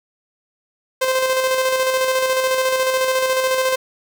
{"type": "tone with tremolo", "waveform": "sawtooth", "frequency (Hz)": 520, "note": "C5", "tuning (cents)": -11, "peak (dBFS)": -11, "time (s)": [1.01, 3.76], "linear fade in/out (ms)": 10, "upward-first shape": "square", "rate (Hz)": 14, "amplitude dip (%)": 35, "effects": []}